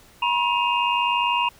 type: tone cluster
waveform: sine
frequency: 965 / 1065 / 2533 / 2797 Hz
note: B5 / C6 / D#7 / F7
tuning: -40 / +30 / +30 / +2 cents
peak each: -21 / -28 / -28 / -25 dBFS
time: 0.22-1.49 s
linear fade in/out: 5 ms
effects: pink hiss -52 dBFS RMS until 1.59 s